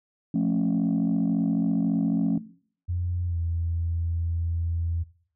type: chord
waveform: sine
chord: F augmented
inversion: none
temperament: just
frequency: 174.61 / 218.3 / 272.8 Hz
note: F3 / A3 / C#4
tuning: 0 / -13 / -28 cents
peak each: -24 dBFS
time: 0.34-2.38 s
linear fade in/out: 5 ms
type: tone with pitch glide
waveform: sine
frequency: 88.1 to 83.93 Hz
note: F2 to E2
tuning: +16 to +32 cents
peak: -24 dBFS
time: 2.88-5.04 s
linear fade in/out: 20 ms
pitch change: -84 cents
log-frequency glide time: 3.26-3.38 s
effects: noise-tail reverb RT60 0.5 s tail -18 dB re dry + tanh soft clip ceiling -17 dBFS